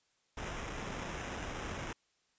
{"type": "noise with sample-and-hold", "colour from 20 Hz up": "pink", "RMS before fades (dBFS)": -41, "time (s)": [0.37, 1.93], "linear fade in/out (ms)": 5, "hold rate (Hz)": 4410, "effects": ["white hiss -75 dBFS RMS until 2.38 s", "resampled to 16000 Hz"]}